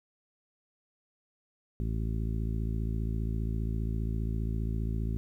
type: harmonic tone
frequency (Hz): 55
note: A1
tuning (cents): 0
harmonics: 1 / 2 / 3 / 4 / 5 / 6 / 7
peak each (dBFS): -31 / -34 / -39 / -40 / -46 / -48 / -48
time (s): 1.8-5.17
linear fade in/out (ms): 0
effects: 11-bit